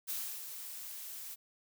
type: noise with ADSR envelope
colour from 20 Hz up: blue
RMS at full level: -37 dBFS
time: 0.07-1.36 s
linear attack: 29 ms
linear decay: 300 ms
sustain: -8 dB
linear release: 27 ms
effects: none